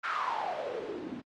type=noise with band-pass filter sweep; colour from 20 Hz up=white; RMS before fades=-35 dBFS; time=0.03-1.22 s; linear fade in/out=20 ms; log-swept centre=1500 to 230 Hz; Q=7.8; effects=low-pass 4000 Hz 12 dB/octave + AAC 48 kbps